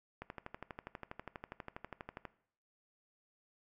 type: click train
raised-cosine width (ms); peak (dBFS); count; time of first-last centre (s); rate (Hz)
0.5; -28; 26; 0.22-2.253; 12.3
effects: noise-tail reverb RT60 0.6 s tail -18 dB re dry